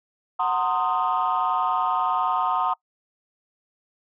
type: chord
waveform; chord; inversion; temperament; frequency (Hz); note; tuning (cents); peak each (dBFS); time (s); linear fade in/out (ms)
sine; C half-diminished seventh; second; equal with one note detuned; 740 / 916.3 / 1046.5 / 1244.5; Gb5 / Bb5 / C6 / Eb6; 0 / -30 / 0 / 0; -25; 0.39-2.74; 10
effects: noise-tail reverb RT60 0.1 s tail -24 dB re dry + tanh soft clip ceiling -14 dBFS